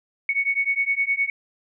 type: beating tone pair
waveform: sine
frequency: 2217 / 2226.7 Hz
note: C#7 / C#7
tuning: 0 / +7 cents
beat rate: 9.7 Hz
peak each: -23 dBFS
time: 0.29-1.3 s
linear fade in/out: 2 ms
effects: none